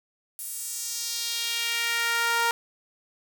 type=tone with high-pass filter sweep; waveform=sawtooth; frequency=466.2 Hz; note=A#4; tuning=in tune; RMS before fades=-28 dBFS; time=0.39-2.51 s; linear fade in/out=0 ms; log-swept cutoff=11000 to 1000 Hz; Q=1.6; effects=none